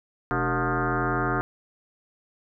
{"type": "tone with frequency modulation", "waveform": "sine", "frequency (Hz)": 554.4, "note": "C#5", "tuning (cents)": 0, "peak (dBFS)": -22, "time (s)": [0.31, 1.41], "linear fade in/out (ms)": 0, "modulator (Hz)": 170, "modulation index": 5.7, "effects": []}